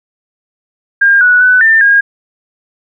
sine tone with pitch steps, 1608 / 1472 / 1499 / 1792 / 1628 Hz, G6 / F#6 / F#6 / A6 / G#6, +44 / -9 / +22 / +31 / -35 cents, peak -4 dBFS, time 1.01-2.01 s, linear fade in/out 10 ms, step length 200 ms, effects none

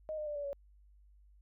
sine tone with pitch steps, 622.3 / 606.7 / 591.5 / 576.6 / 562.1 Hz, D#5 / D#5 / D5 / D5 / C#5, 0 / -44 / +12 / -32 / +24 cents, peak -36 dBFS, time 0.09-0.53 s, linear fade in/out 0 ms, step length 88 ms, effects added 50 Hz sine -59 dBFS peak until 1.41 s

